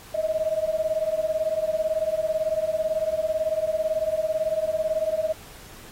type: beating tone pair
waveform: sine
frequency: 622.3 / 640.3 Hz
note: D#5 / D#5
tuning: 0 / +49 cents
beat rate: 18 Hz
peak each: -25 / -25 dBFS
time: 0.14-5.33 s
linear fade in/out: 10 ms
effects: pink hiss -46 dBFS RMS until 5.91 s + AAC 48 kbps